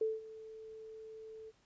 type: tone with ADSR envelope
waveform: sine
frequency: 440 Hz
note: A4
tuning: in tune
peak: -29 dBFS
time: 0.01-1.52 s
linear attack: 4 ms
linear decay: 190 ms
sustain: -18 dB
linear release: 35 ms
effects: pink hiss -71 dBFS RMS until 1.65 s + resampled to 16000 Hz